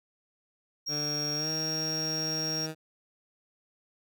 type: tone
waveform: triangle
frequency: 5588 Hz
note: F8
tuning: in tune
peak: -29 dBFS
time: 0.86-2.67 s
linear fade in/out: 20 ms
type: tone with pitch glide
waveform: 15% pulse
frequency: 148.1 to 157.82 Hz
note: D3 to D#3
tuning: +15 to +25 cents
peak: -28 dBFS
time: 0.88-2.75 s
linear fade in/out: 50 ms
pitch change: +110 cents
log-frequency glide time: 1.35-1.49 s
effects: none